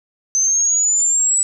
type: exponential sweep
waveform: sine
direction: up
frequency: 6150 to 7902 Hz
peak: -13 dBFS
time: 0.35-1.43 s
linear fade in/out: 0 ms
effects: none